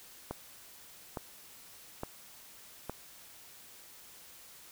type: click train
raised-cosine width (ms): 1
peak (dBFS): -22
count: 4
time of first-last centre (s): 0.31-2.896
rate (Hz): 1.16
effects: white hiss -54 dBFS RMS until 4.71 s